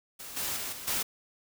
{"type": "noise with level steps", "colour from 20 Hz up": "white", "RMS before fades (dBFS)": [-43, -33, -36, -42, -30], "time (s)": [0.19, 1.03], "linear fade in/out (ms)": 10, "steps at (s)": [0.36, 0.56, 0.72, 0.87], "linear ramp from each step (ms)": 10, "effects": []}